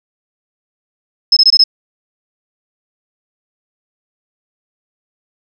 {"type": "tone bursts", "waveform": "sine", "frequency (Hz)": 5180, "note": "E8", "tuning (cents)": -31, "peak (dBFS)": -4, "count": 5, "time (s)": [1.32, 1.639], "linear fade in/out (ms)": 5, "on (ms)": 47, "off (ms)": 21, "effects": []}